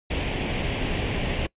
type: noise with comb filter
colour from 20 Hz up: pink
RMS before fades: -26 dBFS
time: 0.1-1.47 s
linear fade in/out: 10 ms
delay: 0.38 ms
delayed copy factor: +0.6
effects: noise-tail reverb RT60 0.1 s tail -23 dB re dry + resampled to 8000 Hz